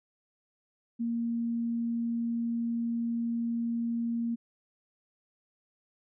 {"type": "tone", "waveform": "sine", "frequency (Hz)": 233.1, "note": "A#3", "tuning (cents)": 0, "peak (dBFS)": -28, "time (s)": [0.99, 4.36], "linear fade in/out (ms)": 20, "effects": []}